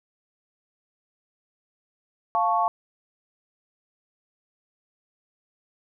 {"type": "chord", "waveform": "sine", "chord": "F augmented", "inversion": "none", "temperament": "equal", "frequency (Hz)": [698.5, 880, 1108.7], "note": ["F5", "A5", "C#6"], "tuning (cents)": [0, 0, 0], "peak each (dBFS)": -24, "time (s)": [2.35, 2.68], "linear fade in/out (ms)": 0, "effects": []}